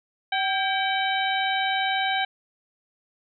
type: harmonic tone with a mistuned harmonic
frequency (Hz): 767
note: G5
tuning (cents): -38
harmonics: 1 / 2 / 3 / 4 / 5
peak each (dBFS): -25 / -28 / -30 / -31 / -32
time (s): 0.32-2.25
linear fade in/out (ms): 5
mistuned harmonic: 2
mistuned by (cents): +71
effects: none